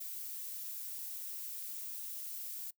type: noise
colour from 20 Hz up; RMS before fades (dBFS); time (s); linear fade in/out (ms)
violet; -43; 0-2.71; 10
effects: noise-tail reverb RT60 0.1 s tail -22 dB re dry